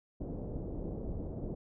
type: low-pass noise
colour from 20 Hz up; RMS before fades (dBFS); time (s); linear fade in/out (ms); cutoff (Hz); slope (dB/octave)
pink; -39; 0.2-1.55; 10; 540; 24
effects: none